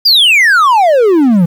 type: exponential sweep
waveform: triangle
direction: down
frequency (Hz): 4978 to 161.9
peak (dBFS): -3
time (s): 0.05-1.46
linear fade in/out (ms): 10
effects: 7-bit